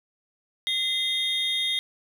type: tone cluster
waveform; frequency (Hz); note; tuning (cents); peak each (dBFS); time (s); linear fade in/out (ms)
triangle; 2058 / 3263 / 3667; C7 / G#7 / A#7; -29 / -31 / -29; -30 / -28 / -24; 0.67-1.79; 0
effects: none